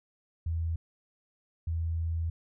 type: tone bursts at uneven times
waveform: sine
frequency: 82.41 Hz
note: E2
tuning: in tune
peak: -28 dBFS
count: 2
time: 0.46-0.76 / 1.67-2.3 s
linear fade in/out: 5 ms
effects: none